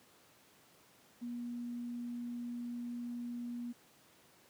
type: tone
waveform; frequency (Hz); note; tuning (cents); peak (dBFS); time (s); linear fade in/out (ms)
sine; 240; B3; -49; -38; 1.21-3.73; 20
effects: pink hiss -64 dBFS RMS until 4.49 s + high-pass 150 Hz 12 dB/octave